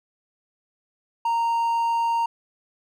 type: tone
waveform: triangle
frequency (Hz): 927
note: A#5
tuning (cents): -10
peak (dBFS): -18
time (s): 1.25-2.26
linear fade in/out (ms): 5
effects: none